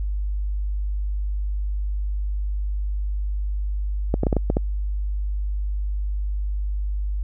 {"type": "clicks", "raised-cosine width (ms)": 2, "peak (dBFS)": -7, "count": 7, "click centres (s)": [4.141, 4.234, 4.268, 4.328, 4.367, 4.501, 4.569], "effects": ["added 50 Hz sine -22 dBFS peak until 7.23 s"]}